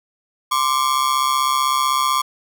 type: ring-modulated tone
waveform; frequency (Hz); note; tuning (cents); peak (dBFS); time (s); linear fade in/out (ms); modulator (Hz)
45% pulse; 1108.7; C#6; 0; -13; 0.51-2.22; 10; 67.9
effects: none